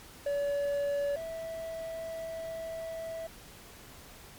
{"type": "tone pair in turn", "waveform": "triangle", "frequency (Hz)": [570, 654.8], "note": ["C#5", "E5"], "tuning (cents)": [48, -12], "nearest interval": "major second", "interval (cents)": 240, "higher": "second", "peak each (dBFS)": [-26, -34], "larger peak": "first", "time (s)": [[0.26, 1.16], [1.16, 3.27]], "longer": "second", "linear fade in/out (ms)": 5, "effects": ["pink hiss -51 dBFS RMS until 4.38 s", "MP3 96 kbps"]}